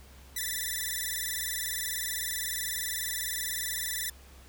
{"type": "tone with vibrato", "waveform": "5% pulse", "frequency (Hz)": 1864.7, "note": "A#6", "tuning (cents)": 0, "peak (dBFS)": -21, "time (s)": [0.36, 4.1], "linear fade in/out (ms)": 5, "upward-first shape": "square", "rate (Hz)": 20, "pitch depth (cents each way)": 98, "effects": ["added 66 Hz sine -51 dBFS peak until 4.48 s", "pink hiss -56 dBFS RMS until 4.48 s"]}